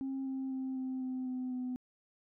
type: tone with pitch steps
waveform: sine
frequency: 268.2 / 265.4 / 262.7 / 260 / 257.3 / 254.6 / 252 Hz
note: C4 / C4 / C4 / C4 / C4 / C4 / B3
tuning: +43 / +25 / +7 / -11 / -29 / -47 / +35 cents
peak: -33 dBFS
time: 0.01-1.76 s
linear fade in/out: 0 ms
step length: 250 ms
effects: tanh soft clip ceiling -32 dBFS